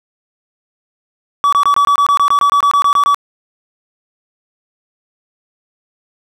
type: tone bursts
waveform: triangle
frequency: 1144 Hz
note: D6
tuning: 46 cents flat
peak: -6 dBFS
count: 16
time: 1.44-3.145 s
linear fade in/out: 0 ms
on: 85 ms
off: 23 ms
effects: none